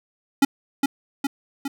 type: tone with echo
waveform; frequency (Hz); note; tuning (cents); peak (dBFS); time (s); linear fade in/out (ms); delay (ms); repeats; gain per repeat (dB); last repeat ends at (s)
square; 277.2; C#4; 0; -13; 0.42-0.45; 5; 410; 3; -4; 1.68
effects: none